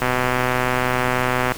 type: click train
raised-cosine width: 0.5 ms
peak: -4 dBFS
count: 190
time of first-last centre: 0.02-1.52 s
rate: 126 Hz
effects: pink hiss -33 dBFS RMS until 1.57 s